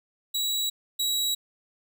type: tone pair in turn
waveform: sawtooth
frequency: 3893 / 3879 Hz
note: B7 / B7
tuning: -26 / -32 cents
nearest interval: unison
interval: 6 cents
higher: first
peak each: -22 / -21 dBFS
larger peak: second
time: 0.34-0.7 / 0.99-1.35 s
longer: neither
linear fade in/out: 10 ms
effects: none